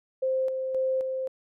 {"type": "tone with tremolo", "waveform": "sine", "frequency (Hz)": 523.3, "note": "C5", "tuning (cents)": 0, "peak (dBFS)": -23, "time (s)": [0.22, 1.28], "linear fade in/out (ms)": 10, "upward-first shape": "square", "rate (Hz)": 1.9, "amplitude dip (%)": 40, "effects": []}